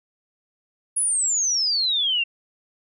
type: exponential sweep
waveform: sine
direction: down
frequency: 10548 to 2700 Hz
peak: -19 dBFS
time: 0.96-2.24 s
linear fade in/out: 10 ms
effects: none